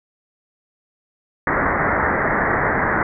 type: low-pass noise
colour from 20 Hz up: white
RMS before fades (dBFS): -19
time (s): 1.47-3.03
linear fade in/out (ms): 2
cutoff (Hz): 2000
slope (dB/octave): 96
effects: none